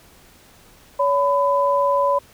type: tone pair together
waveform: sine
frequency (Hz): 565 / 1002.7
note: C#5 / B5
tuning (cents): +33 / +26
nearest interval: minor seventh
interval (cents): 993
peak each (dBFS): -18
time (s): 0.99-2.19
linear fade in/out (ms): 10
effects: pink hiss -50 dBFS RMS until 2.33 s